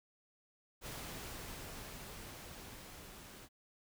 pink noise with level ramp, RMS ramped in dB -45 to -54 dBFS, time 0.81-3.49 s, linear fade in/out 50 ms, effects none

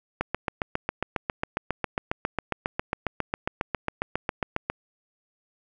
click train, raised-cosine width 0.5 ms, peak -10 dBFS, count 34, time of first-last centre 0.21-4.7 s, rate 7.35 Hz, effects none

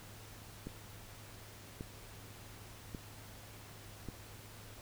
click train, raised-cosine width 3 ms, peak -29 dBFS, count 4, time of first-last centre 0.67-4.087 s, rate 0.878 Hz, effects added 104 Hz sine -55 dBFS peak until 4.81 s + pink hiss -54 dBFS RMS until 4.81 s

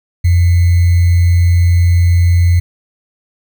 sine tone with sample-and-hold, 87 Hz, F2, 6 cents flat, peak -6 dBFS, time 0.24-2.6 s, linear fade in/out 10 ms, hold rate 2100 Hz, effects none

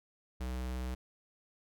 square tone, 63 Hz, B1, 35 cents sharp, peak -36 dBFS, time 0.4-0.95 s, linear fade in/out 10 ms, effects none

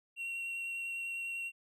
triangle tone with vibrato, 2738 Hz, F7, 35 cents flat, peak -35 dBFS, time 0.16-1.52 s, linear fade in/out 50 ms, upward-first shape sine, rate 10 Hz, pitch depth 9 cents each way, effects none

